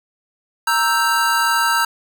square chord, E diminished, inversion second, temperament equal, 932.3 / 1318.5 / 1568 Hz, Bb5 / E6 / G6, 0 / 0 / 0 cents, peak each -20 dBFS, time 0.67-1.85 s, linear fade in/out 5 ms, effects none

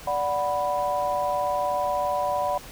sine chord, B minor, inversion first, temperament equal with one note detuned, 584.3 / 740 / 987.8 Hz, D5 / F#5 / B5, -9 / 0 / 0 cents, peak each -27 dBFS, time 0.07-2.58 s, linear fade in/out 5 ms, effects pink hiss -43 dBFS RMS until 2.71 s

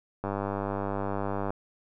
click train, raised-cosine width 1 ms, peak -17 dBFS, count 127, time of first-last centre 0.24-1.505 s, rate 99.6 Hz, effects none

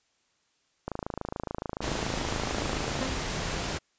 click train, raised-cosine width 1 ms, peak -18 dBFS, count 59, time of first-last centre 0.88-3.028 s, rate 27 Hz
pink noise, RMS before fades -32 dBFS, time 1.81-3.79 s, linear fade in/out 20 ms
35% pulse tone with exponential decay, 261.6 Hz, C4, in tune, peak -26 dBFS, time 3.01-3.31 s, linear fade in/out 2 ms, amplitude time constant 64 ms
effects white hiss -71 dBFS RMS until 3.98 s + resampled to 16000 Hz

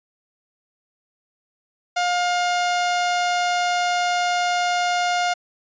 sawtooth tone, 710 Hz, F5, 28 cents sharp, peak -15 dBFS, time 1.96-5.34 s, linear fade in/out 10 ms, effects resampled to 16000 Hz

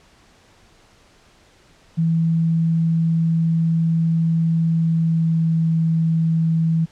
sine tone with pitch glide, 164.2 to 162.88 Hz, E3 to E3, -6 to -20 cents, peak -15 dBFS, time 1.97-6.86 s, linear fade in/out 20 ms, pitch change -14 cents, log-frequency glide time 4.68-5.6 s, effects pink hiss -53 dBFS RMS until 6.91 s + low-pass 7000 Hz 12 dB/octave

